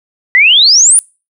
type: exponential sweep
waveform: sine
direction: up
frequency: 1937 to 9956 Hz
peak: -3 dBFS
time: 0.35-0.99 s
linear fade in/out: 0 ms
effects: noise-tail reverb RT60 0.3 s tail -24 dB re dry